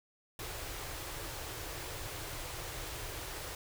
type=band-stop noise; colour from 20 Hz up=pink; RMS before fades=-42 dBFS; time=0.39-3.55 s; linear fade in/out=2 ms; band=150 to 300 Hz; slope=48 dB/octave; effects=none